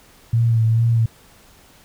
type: tone with vibrato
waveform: sine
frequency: 114.3 Hz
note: A#2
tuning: 34 cents flat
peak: -13 dBFS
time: 0.33-1.06 s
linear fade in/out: 5 ms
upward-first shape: sine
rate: 2.3 Hz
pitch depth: 35 cents each way
effects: pink hiss -50 dBFS RMS until 1.84 s